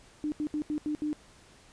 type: tone bursts at uneven times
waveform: sine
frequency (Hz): 301.1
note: D4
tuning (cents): +43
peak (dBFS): -28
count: 6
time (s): 0.24-0.32 / 0.4-0.47 / 0.54-0.62 / 0.7-0.78 / 0.86-0.95 / 1.02-1.13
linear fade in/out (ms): 0
effects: pink hiss -57 dBFS RMS until 1.72 s + resampled to 22050 Hz